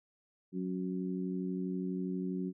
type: harmonic tone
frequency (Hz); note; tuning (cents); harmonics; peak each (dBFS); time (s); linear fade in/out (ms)
92.3; F#2; -4; 2 / 3 / 4; -35 / -39 / -41; 0.52-2.53; 50
effects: none